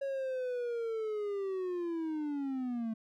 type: linear sweep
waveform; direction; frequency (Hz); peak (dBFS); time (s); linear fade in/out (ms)
triangle; down; 554.4 to 219; -31; 0.01-2.94; 10
effects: none